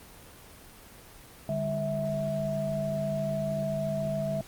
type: tone cluster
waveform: sine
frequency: 146.6 / 200.4 / 652 Hz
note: D3 / G3 / E5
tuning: -3 / +38 / -19 cents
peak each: -33 / -34 / -30 dBFS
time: 1.49-4.41 s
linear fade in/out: 2 ms
effects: pink hiss -50 dBFS RMS until 4.47 s + Opus 24 kbps